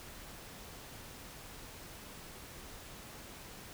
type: silence
effects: pink hiss -50 dBFS RMS until 3.73 s